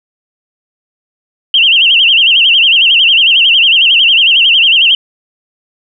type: tone with vibrato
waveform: sine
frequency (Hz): 2942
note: F#7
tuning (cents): -11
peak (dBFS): -4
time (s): 1.54-4.95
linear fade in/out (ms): 2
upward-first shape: sine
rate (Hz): 11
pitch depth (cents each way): 170
effects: none